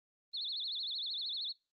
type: tone with vibrato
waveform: sine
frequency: 3873 Hz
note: B7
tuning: 35 cents flat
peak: -36 dBFS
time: 0.33-1.53 s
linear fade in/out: 20 ms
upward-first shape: sine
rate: 13 Hz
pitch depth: 210 cents each way
effects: noise-tail reverb RT60 0.3 s tail -26 dB re dry + Opus 24 kbps